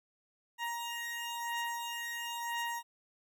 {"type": "beating tone pair", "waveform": "20% pulse", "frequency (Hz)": [940, 940.99], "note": ["A#5", "A#5"], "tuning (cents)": [14, 16], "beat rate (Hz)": 0.99, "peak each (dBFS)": [-36, -33], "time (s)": [0.58, 2.83], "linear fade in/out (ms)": 50, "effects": []}